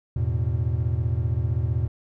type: chord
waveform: triangle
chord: E suspended fourth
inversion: none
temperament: equal with one note detuned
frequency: 82.41 / 107.99 / 123.47 Hz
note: E2 / A2 / B2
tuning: 0 / -32 / 0 cents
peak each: -24 dBFS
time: 0.16-1.88 s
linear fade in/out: 5 ms
effects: none